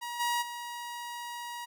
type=tone with level steps; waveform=sawtooth; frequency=955 Hz; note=A#5; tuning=42 cents sharp; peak=-32 / -24 / -34 dBFS; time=0.01-1.66 s; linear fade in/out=20 ms; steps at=0.19 / 0.41 s; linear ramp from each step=20 ms; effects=none